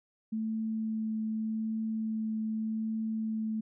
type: tone with vibrato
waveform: sine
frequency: 219.9 Hz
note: A3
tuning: 1 cent flat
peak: -30 dBFS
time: 0.32-3.61 s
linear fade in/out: 10 ms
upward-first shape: triangle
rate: 0.84 Hz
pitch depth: 10 cents each way
effects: none